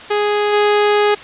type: tone with level steps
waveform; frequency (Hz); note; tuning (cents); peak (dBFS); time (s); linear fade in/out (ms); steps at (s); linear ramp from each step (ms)
sawtooth; 415.3; G#4; 0; -10 / -7; 0.1-1.15; 10; 0.52; 20
effects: white hiss -34 dBFS RMS until 1.23 s + resampled to 8000 Hz